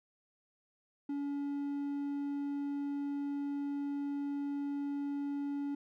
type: tone with hard clipping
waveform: triangle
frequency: 284 Hz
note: C#4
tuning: 42 cents sharp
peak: -35 dBFS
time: 1.09-5.75 s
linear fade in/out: 5 ms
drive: 6 dB
effects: none